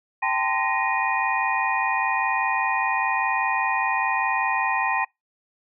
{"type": "tone cluster", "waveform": "sine", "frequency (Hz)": [786, 891, 1032, 1874, 2459], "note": ["G5", "A5", "C6", "A#6", "D#7"], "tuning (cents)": [4, 22, -24, 9, -21], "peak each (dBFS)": -27, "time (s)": [0.22, 5.05], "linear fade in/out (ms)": 10, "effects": ["noise-tail reverb RT60 0.2 s tail -26 dB re dry"]}